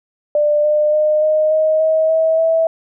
sine tone with pitch steps, 594 / 601.9 / 610 / 618.2 / 626.4 / 634.8 / 643.3 / 651.9 Hz, D5 / D5 / D#5 / D#5 / D#5 / D#5 / E5 / E5, +20 / +42 / -34 / -11 / +11 / +35 / -42 / -19 cents, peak -11 dBFS, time 0.35-2.67 s, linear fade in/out 2 ms, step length 290 ms, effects none

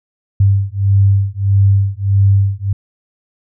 sine beating tone pair, 98 / 99.6 Hz, G2 / G2, 0 / +28 cents, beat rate 1.6 Hz, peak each -12 dBFS, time 0.4-2.73 s, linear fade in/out 5 ms, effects none

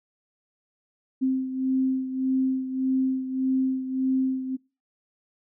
sine beating tone pair, 261.6 / 263.3 Hz, C4 / C4, 0 / +11 cents, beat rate 1.7 Hz, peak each -23 / -29 dBFS, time 1.21-4.57 s, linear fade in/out 20 ms, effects noise-tail reverb RT60 0.3 s tail -22 dB re dry

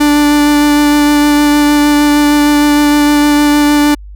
45% pulse tone with vibrato, 293.7 Hz, D4, in tune, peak -6 dBFS, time 0-3.95 s, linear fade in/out 10 ms, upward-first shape sine, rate 6.5 Hz, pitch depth 9 cents each way, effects added 50 Hz sine -27 dBFS peak until 4.15 s

